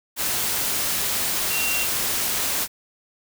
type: tone in noise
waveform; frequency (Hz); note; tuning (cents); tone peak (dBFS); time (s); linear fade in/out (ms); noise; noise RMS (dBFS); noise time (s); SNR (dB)
sine; 2750; F7; -27; -25; 1.5-1.87; 50; white; -24; 0.16-2.68; -4
effects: none

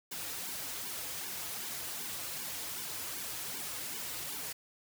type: noise with flanger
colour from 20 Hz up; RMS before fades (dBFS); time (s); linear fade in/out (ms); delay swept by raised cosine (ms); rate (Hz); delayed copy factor
white; -40; 0.11-4.53; 10; 1.5 to 5.2; 2.6; -1
effects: none

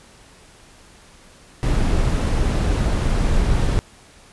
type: noise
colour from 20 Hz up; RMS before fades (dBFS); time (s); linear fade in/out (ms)
brown; -18; 1.63-3.79; 0
effects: pink hiss -48 dBFS RMS until 4.32 s + resampled to 24000 Hz

